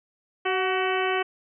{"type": "harmonic tone with a mistuned harmonic", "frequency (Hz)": 377.1, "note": "F#4", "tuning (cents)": 33, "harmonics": [1, 2, 3, 4, 5, 6, 7, 8], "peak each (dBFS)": [-26, -29, -31, -32, -33, -34, -34, -35], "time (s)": [0.45, 1.23], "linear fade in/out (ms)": 10, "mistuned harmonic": 2, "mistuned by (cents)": -37, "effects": []}